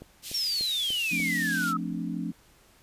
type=click train; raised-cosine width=2 ms; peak=-29 dBFS; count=5; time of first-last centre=0.02-1.2 s; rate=3.39 Hz
type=high-pass noise; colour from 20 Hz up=pink; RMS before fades=-38 dBFS; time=0.22-1.74 s; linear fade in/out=50 ms; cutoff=2800 Hz; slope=24 dB/octave
type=exponential sweep; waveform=sine; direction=down; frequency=5610 to 1260 Hz; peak=-26 dBFS; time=0.34-1.77 s; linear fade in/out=5 ms
type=chord; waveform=sine; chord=D minor seventh; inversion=first; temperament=equal; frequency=174.61 / 220 / 261.6 / 293.7 Hz; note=F3 / A3 / C4 / D4; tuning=0 / 0 / 0 / 0 cents; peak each=-33 / -35 / -36 / -36 dBFS; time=1.11-2.32 s; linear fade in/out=10 ms
effects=pink hiss -59 dBFS RMS until 2.82 s + resampled to 32000 Hz